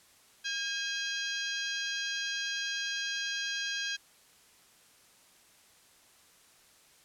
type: harmonic tone with a mistuned harmonic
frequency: 811 Hz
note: G#5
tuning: 41 cents flat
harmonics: 2 / 3 / 4 / 5 / 6 / 7 / 8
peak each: -36 / -41 / -38 / -42 / -41 / -46 / -44 dBFS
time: 0.44-3.97 s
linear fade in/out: 20 ms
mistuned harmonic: 3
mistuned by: +74 cents
effects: white hiss -61 dBFS RMS until 7.04 s + low-pass 11000 Hz 12 dB/octave